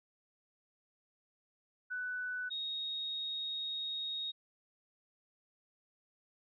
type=tone pair in turn; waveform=sine; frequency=1492 / 3750 Hz; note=F#6 / A#7; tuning=+14 / +10 cents; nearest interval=octave + major third; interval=1596 cents; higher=second; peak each=-36 / -36 dBFS; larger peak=neither; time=1.9-2.5 / 2.5-4.32 s; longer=second; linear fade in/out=20 ms; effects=none